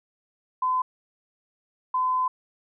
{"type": "tone bursts at uneven times", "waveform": "sine", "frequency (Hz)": 1019, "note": "C6", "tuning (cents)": -46, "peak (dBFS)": -21, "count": 2, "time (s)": [[0.62, 0.82], [1.94, 2.28]], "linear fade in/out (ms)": 5, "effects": []}